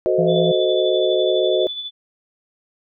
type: chord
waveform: sine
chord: F# diminished seventh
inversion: none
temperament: equal with one note detuned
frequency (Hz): 370 / 440 / 515.7 / 622.3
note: F#4 / A4 / C5 / Eb5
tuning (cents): 0 / 0 / -25 / 0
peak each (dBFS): -19 / -24 / -21 / -20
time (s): 0.06-1.67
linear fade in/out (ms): 0
type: harmonic tone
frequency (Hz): 168.7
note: E3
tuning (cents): +40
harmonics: 1 / 3 / 4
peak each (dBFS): -20 / -25 / -26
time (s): 0.18-0.52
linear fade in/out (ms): 10
type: tone with tremolo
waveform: sine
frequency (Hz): 3476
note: A7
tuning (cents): -22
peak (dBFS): -24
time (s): 0.27-1.91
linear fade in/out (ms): 50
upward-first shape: sine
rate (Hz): 12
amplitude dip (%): 50
effects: none